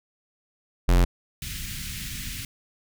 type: tone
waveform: square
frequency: 44.11 Hz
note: F1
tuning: 18 cents sharp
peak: -16 dBFS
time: 0.88-1.05 s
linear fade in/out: 10 ms
type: band-stop noise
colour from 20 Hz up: pink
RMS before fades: -34 dBFS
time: 1.42-2.45 s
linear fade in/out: 2 ms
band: 210 to 1900 Hz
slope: 24 dB/octave
effects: none